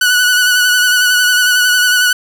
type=tone with vibrato; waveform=sawtooth; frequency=1480 Hz; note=F#6; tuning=in tune; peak=-5 dBFS; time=0.01-2.13 s; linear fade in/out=5 ms; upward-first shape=sine; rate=11 Hz; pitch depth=28 cents each way; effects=none